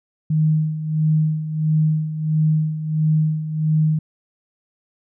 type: tone with tremolo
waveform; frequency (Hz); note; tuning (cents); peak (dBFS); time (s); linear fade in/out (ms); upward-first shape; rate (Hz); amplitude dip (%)
sine; 155.6; D#3; 0; -13; 0.3-3.99; 5; sine; 1.5; 70
effects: none